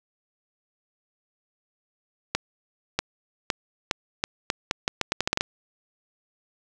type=accelerating click train; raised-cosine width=0.2 ms; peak=-5 dBFS; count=15; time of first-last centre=2.35-5.409 s; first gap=640 ms; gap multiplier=0.8; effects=none